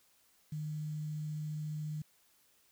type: tone with quantisation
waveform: sine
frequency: 152.4 Hz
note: D#3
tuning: 36 cents flat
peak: -36 dBFS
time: 0.52-2.02 s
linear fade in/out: 5 ms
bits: 10
effects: white hiss -69 dBFS RMS until 2.71 s